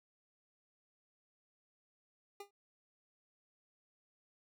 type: tone with exponential decay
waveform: 25% pulse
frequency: 403.7 Hz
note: G#4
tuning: 49 cents flat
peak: -39 dBFS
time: 2.4-2.51 s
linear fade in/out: 5 ms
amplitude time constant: 23 ms
effects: none